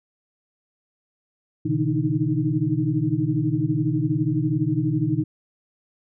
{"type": "tone cluster", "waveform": "sine", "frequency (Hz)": [122, 141.5, 159, 304.3, 316.4], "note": ["B2", "C#3", "D#3", "D#4", "D#4"], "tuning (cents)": [-21, 36, 38, -38, 29], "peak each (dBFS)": -26, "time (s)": [1.65, 5.24], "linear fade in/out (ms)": 10, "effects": []}